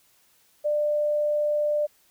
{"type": "tone", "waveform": "sine", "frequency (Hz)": 595, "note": "D5", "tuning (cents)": 22, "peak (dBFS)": -21, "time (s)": [0.64, 1.87], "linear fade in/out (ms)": 20, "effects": ["white hiss -62 dBFS RMS until 2.1 s"]}